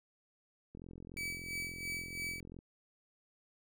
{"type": "click train", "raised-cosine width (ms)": 3, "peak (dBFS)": -37, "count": 81, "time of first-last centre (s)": [0.75, 2.589], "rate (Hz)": 43.5}
{"type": "tone with tremolo", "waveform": "40% pulse", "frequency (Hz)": 2293, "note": "D7", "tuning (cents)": -42, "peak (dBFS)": -36, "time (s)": [1.17, 2.4], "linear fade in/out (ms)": 0, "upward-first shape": "sine", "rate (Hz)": 3, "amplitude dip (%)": 65}
{"effects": []}